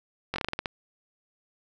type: slowing click train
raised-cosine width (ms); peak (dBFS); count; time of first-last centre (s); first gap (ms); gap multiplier
0.3; -13; 9; 0.34-0.658; 20; 1.19
effects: none